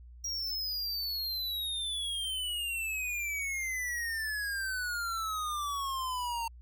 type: exponential sweep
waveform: square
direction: down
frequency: 5690 to 912 Hz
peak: -33 dBFS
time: 0.24-6.48 s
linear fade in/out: 5 ms
effects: added 60 Hz sine -48 dBFS peak until 6.61 s